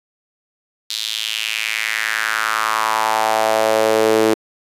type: tone with high-pass filter sweep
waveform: sawtooth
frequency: 110 Hz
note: A2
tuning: in tune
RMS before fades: -18 dBFS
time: 0.9-4.34 s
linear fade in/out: 0 ms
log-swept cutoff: 4000 to 370 Hz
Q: 3.5
effects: resampled to 32000 Hz